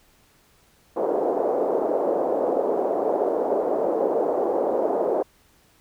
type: band-pass noise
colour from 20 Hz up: pink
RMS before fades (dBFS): -23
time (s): 0.96-5.23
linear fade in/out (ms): 10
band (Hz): 380 to 670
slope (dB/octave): 24
effects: pink hiss -59 dBFS RMS until 5.8 s